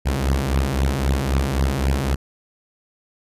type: beating tone pair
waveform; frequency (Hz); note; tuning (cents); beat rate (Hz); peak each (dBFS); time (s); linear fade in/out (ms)
sawtooth; 65.7 / 69.5; C2 / C#2; +8 / +5; 3.8; -17; 0.05-2.16; 20
effects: resampled to 32000 Hz